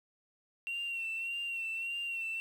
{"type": "tone with vibrato", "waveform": "sine", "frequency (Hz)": 2731, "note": "F7", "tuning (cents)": -39, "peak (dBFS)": -33, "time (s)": [0.67, 2.4], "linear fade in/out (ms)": 0, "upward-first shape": "sine", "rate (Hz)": 1.7, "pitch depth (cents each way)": 39, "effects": ["tanh soft clip ceiling -31 dBFS", "10-bit"]}